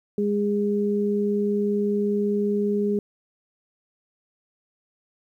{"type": "tone pair together", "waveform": "sine", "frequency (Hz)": [205.2, 410.4], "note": ["G#3", "G#4"], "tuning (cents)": [-21, -21], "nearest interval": "octave", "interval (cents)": 1200, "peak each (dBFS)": -23, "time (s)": [0.18, 2.99], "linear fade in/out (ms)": 2, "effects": ["10-bit"]}